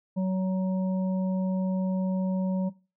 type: harmonic tone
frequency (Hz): 187.3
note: F#3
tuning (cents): +21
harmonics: 1 / 3 / 5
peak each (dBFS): -24 / -35 / -43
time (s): 0.16-2.7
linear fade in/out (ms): 20
effects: noise-tail reverb RT60 0.3 s tail -19 dB re dry